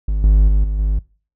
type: tone with level steps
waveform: triangle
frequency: 51 Hz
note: G#1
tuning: 31 cents flat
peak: -13 / -5 / -8 / -14 / -11 dBFS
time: 0.08-0.99 s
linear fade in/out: 5 ms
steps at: 0.24 / 0.48 / 0.64 / 0.79 s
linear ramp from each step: 2 ms
effects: noise-tail reverb RT60 0.4 s tail -23 dB re dry